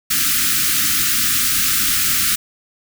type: band-stop noise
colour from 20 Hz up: white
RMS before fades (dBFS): -17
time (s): 0.1-2.36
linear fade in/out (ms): 10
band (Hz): 330 to 1200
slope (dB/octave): 96
effects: none